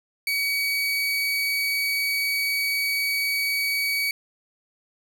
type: tone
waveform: 30% pulse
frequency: 2264 Hz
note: C#7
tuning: 36 cents sharp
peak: -20 dBFS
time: 0.27-4.11 s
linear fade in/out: 2 ms
effects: none